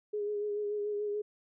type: tone with vibrato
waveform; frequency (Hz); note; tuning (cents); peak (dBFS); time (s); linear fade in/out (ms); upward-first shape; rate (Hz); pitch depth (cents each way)
sine; 415; G#4; -1; -31; 0.13-1.22; 10; sine; 6.9; 26
effects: none